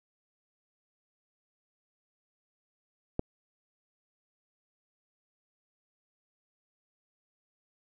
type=click; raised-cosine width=2 ms; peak=-15 dBFS; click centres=3.194 s; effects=none